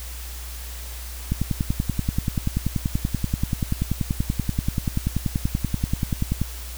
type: click train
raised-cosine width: 5 ms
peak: -9 dBFS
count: 54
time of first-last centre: 1.32-6.416 s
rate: 10.4 Hz
effects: added 60 Hz sine -33 dBFS peak until 6.77 s + white hiss -39 dBFS RMS until 6.77 s